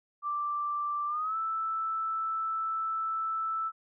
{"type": "tone with pitch glide", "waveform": "sine", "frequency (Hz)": [1175, 1318.9], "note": ["D6", "E6"], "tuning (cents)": [1, 1], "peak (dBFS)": -29, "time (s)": [0.22, 3.72], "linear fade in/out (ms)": 50, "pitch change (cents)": 200, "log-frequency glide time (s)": [1.07, 1.36], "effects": []}